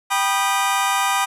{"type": "chord", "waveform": "sawtooth", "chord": "G augmented", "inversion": "none", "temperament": "just", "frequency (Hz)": [784, 980, 1225], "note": ["G5", "B5", "D#6"], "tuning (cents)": [0, -14, -27], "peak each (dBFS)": -18, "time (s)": [0.1, 1.26], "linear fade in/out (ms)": 20, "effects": ["resampled to 32000 Hz"]}